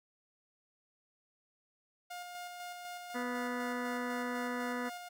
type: tone with tremolo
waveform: sawtooth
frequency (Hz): 710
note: F5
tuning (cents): +28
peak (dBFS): -38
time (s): 2.1-5.09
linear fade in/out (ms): 10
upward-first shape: square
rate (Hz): 4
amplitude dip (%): 30
type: harmonic tone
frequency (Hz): 246.8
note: B3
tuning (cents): -1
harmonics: 1 / 2 / 4 / 5 / 6 / 7 / 8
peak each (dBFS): -38 / -41 / -44 / -45 / -46 / -46 / -47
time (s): 3.14-4.9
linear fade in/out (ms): 20
effects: none